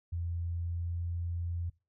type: tone with pitch glide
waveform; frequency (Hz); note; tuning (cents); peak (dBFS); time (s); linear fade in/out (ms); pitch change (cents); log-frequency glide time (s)
sine; 85.3 to 85.89; F2 to F2; -40 to -28; -32; 0.12-1.7; 10; +12; 0.51-1.06
effects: noise-tail reverb RT60 0.3 s tail -23 dB re dry